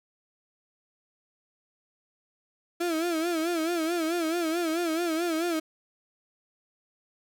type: tone with vibrato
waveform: 35% pulse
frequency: 332.8 Hz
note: E4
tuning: 17 cents sharp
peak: -24 dBFS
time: 2.8-5.6 s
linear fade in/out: 10 ms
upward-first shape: sine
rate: 4.6 Hz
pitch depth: 100 cents each way
effects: none